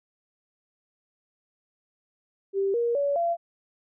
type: tone with pitch steps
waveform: sine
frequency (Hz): 392 / 471.6 / 567.3 / 682.5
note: G4 / A#4 / C#5 / F5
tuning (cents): 0 / +20 / +40 / -40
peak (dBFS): -22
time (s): 2.53-3.37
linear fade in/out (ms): 50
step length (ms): 210
effects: none